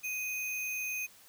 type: tone with sample-and-hold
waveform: sine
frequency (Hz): 2496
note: D#7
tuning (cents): +5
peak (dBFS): -33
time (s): 0.03-1.07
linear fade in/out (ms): 20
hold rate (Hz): 8820
effects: white hiss -58 dBFS RMS until 1.28 s